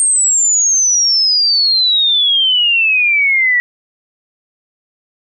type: exponential sweep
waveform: sine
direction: down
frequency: 8650 to 1928 Hz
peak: -9 dBFS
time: 0-3.6 s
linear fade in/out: 0 ms
effects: none